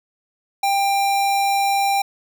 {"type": "tone", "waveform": "square", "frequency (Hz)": 793, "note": "G5", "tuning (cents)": 20, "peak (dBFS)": -17, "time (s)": [0.63, 2.02], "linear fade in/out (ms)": 5, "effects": []}